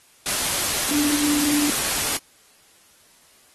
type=tone in noise; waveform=sine; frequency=293.7 Hz; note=D4; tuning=in tune; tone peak=-20 dBFS; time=0.91-1.7 s; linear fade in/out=2 ms; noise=white; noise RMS=-23 dBFS; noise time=0.26-2.17 s; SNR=0 dB; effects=white hiss -55 dBFS RMS until 3.54 s + AAC 32 kbps